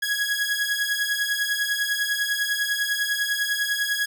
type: beating tone pair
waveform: sawtooth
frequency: 1658 / 1668 Hz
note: G#6 / G#6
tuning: -3 / +7 cents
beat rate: 10 Hz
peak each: -22 / -22 dBFS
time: 0.02-4.06 s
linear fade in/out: 10 ms
effects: none